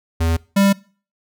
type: tone pair in turn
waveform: square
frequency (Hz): 82.41 / 197.77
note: E2 / G3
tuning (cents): 0 / +16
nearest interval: octave + minor third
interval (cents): 1516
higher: second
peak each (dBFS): -16 / -12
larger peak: second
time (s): 0.2-0.37 / 0.56-0.73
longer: neither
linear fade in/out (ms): 10
effects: noise-tail reverb RT60 0.4 s tail -23 dB re dry